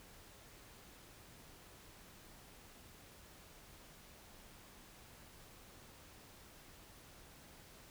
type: silence
effects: pink hiss -59 dBFS RMS until 7.9 s